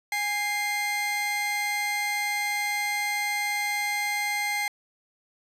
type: tone pair together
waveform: 40% pulse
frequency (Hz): 821.3 / 2093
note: G#5 / C7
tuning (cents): -20 / 0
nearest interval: octave + major third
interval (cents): 1620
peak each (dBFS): -30 / -26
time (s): 0.12-4.68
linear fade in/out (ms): 2
effects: resampled to 32000 Hz